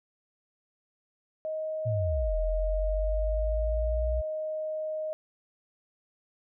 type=tone with pitch glide; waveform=sine; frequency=627 to 622.7 Hz; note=D#5 to D#5; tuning=+13 to +1 cents; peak=-30 dBFS; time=1.45-5.13 s; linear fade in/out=0 ms; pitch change=-12 cents; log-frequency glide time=1.77-3.55 s
type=linear two-way sweep; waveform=sine; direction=down then up; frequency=119.1 to 41.2 to 61.6 Hz; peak=-26 dBFS; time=1.85-4.22 s; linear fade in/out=20 ms; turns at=2.35 s
effects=none